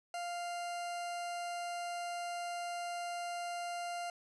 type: tone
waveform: 40% pulse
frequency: 698 Hz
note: F5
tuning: 1 cent flat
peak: -37 dBFS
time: 0.14-4.1 s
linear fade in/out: 2 ms
effects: resampled to 24000 Hz